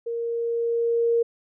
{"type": "tone with level ramp", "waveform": "sine", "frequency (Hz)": 466.2, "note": "A#4", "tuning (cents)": 0, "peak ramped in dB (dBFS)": [-26, -17], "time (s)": [0.06, 1.23], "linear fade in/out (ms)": 10, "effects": []}